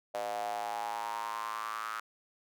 square tone with high-pass filter sweep, 55 Hz, A1, in tune, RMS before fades -37 dBFS, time 0.14-2 s, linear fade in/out 5 ms, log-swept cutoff 630 to 1300 Hz, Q 6.9, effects none

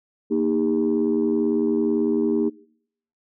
sine chord, Eb major, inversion second, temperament equal with one note detuned, 233.1 / 311.1 / 402.1 Hz, Bb3 / Eb4 / G4, 0 / 0 / +44 cents, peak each -22 dBFS, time 0.3-2.5 s, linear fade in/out 20 ms, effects noise-tail reverb RT60 0.7 s tail -24 dB re dry + tanh soft clip ceiling -12 dBFS

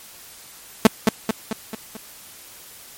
sawtooth tone with echo, 220 Hz, A3, in tune, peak -3 dBFS, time 0.85-0.87 s, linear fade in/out 2 ms, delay 220 ms, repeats 5, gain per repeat -5 dB, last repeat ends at 1.97 s, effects white hiss -43 dBFS RMS until 2.97 s + MP3 64 kbps

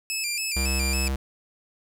15% pulse tone with vibrato, 2489 Hz, D#7, in tune, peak -19 dBFS, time 0.1-1.08 s, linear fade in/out 0 ms, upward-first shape square, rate 3.6 Hz, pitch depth 75 cents each way
square tone, 67 Hz, C2, 42 cents sharp, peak -25 dBFS, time 0.56-1.16 s, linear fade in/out 5 ms
effects none

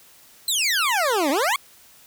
20% pulse exponential two-way sweep, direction down then up, 4186 to 261.6 to 1160 Hz, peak -14 dBFS, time 0.48-1.56 s, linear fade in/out 2 ms, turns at 1.3 s, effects white hiss -51 dBFS RMS until 2.06 s

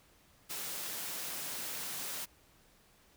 white high-pass noise, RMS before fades -40 dBFS, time 0.49-2.26 s, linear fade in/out 20 ms, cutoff 120 Hz, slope 48 dB/octave, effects pink hiss -65 dBFS RMS until 3.16 s

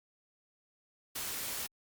white noise, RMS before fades -38 dBFS, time 1.15-1.67 s, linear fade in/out 10 ms, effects Opus 48 kbps

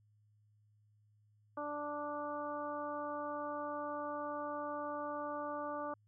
harmonic tone, 293.7 Hz, D4, in tune, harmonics 1 / 2 / 3 / 4 / 5, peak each -46 / -42 / -45 / -43 / -52 dBFS, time 1.57-5.94 s, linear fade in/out 5 ms, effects added 105 Hz sine -67 dBFS peak until 6.07 s

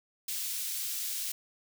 white high-pass noise, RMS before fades -35 dBFS, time 0.28-1.32 s, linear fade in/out 5 ms, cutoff 3100 Hz, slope 12 dB/octave, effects none

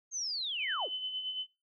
sine linear sweep, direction down, 6500 to 261.6 Hz, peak -33 dBFS, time 0.11-0.89 s, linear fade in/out 50 ms
sine tone with tremolo, 3031 Hz, F#7, 41 cents sharp, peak -32 dBFS, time 0.58-1.47 s, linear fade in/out 50 ms, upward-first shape sine, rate 8.9 Hz, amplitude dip 50%
effects noise-tail reverb RT60 0.3 s tail -22 dB re dry

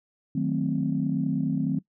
sine chord, D# diminished seventh, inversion none, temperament equal, 155.56 / 185 / 220 / 261.6 Hz, D#3 / F#3 / A3 / C4, 0 / 0 / 0 / 0 cents, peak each -28 / -29 / -30 / -27 dBFS, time 0.35-1.79 s, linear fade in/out 5 ms, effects noise-tail reverb RT60 0.1 s tail -20 dB re dry + tanh soft clip ceiling -13 dBFS

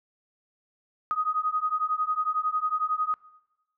sine beating tone pair, 1244.5 / 1255.5 Hz, D#6 / D#6, 0 / +15 cents, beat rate 11 Hz, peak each -28 / -27 dBFS, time 1.11-3.14 s, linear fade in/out 0 ms, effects noise-tail reverb RT60 1.0 s tail -21 dB re dry

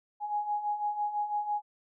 sine beating tone pair, 828 / 834 Hz, G#5 / G#5, -5 / +7 cents, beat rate 6 Hz, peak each -36 / -30 dBFS, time 0.2-1.62 s, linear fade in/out 50 ms, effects none

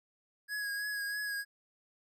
square tone with vibrato, 1661.2 Hz, G#6, in tune, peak -35 dBFS, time 0.48-1.45 s, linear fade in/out 50 ms, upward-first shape triangle, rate 3.1 Hz, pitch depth 33 cents each way, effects none

